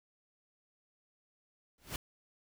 pink noise with exponential growth, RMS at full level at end -34 dBFS, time 1.78-1.96 s, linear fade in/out 2 ms, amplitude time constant 37 ms, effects none

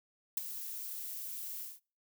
violet noise with ADSR envelope, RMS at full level -29 dBFS, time 0.37-1.8 s, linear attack 6 ms, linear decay 14 ms, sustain -13 dB, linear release 180 ms, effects noise-tail reverb RT60 0.4 s tail -26 dB re dry

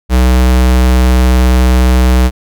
square tone, 62.9 Hz, B1, 32 cents sharp, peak -6 dBFS, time 0.09-2.31 s, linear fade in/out 50 ms, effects none

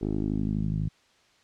10% pulse tone with low-pass filter sweep, 52.2 Hz, G#1, 10 cents sharp, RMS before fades -28 dBFS, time 0.01-0.89 s, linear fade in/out 10 ms, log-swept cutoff 410 to 140 Hz, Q 2.3, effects white hiss -62 dBFS RMS until 1.43 s + low-pass 5000 Hz 12 dB/octave

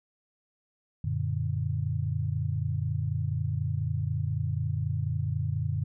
sine chord, Gb augmented, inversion none, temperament equal, 92.5 / 116.54 / 146.83 Hz, Gb2 / Bb2 / D3, 0 / 0 / 0 cents, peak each -31 dBFS, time 1.04-5.84 s, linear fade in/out 5 ms, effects none

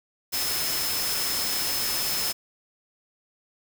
sine tone in noise, 5200 Hz, E8, 24 cents flat, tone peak -30 dBFS, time 0.32-2.33 s, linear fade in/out 20 ms, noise white, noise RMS -28 dBFS, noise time 0.32-2.33 s, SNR -5 dB, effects none

